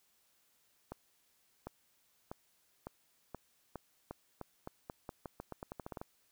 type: accelerating click train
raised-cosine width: 1 ms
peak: -28 dBFS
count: 21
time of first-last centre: 0.92-6.015 s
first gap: 750 ms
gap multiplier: 0.86
effects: white hiss -73 dBFS RMS until 6.31 s